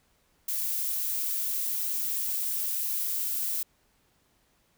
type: noise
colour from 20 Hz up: violet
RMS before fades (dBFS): -30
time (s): 0.48-3.63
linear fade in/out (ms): 5
effects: pink hiss -68 dBFS RMS until 4.77 s